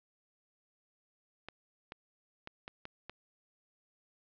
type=clicks; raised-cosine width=0.3 ms; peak=-27 dBFS; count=6; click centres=1.486 / 1.921 / 2.474 / 2.679 / 2.854 / 3.096 s; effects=low-pass 5000 Hz 12 dB/octave